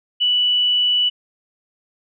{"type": "tone", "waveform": "sine", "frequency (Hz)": 2960, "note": "F#7", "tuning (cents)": 0, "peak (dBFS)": -14, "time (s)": [0.2, 1.1], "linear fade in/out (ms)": 20, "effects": []}